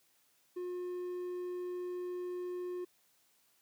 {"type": "tone", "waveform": "triangle", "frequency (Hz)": 358.6, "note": "F4", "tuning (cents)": 46, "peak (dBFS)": -35, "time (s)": [0.56, 2.85], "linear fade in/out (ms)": 10, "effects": ["white hiss -71 dBFS RMS until 3.61 s", "high-pass 100 Hz 12 dB/octave"]}